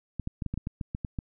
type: clicks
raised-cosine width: 5 ms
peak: -19 dBFS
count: 11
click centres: 0.197 / 0.274 / 0.422 / 0.463 / 0.54 / 0.576 / 0.671 / 0.812 / 0.949 / 1.048 / 1.188 s
effects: none